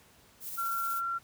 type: noise with tremolo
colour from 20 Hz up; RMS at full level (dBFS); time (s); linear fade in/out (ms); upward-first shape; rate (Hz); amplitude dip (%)
violet; -39; 0.4-1.02; 50; square; 16; 25
type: tone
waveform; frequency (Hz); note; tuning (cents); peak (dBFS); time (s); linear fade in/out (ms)
sine; 1368; F6; -36; -30; 0.57-1.19; 20
effects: pink hiss -60 dBFS RMS until 1.23 s + high-pass 60 Hz 12 dB/octave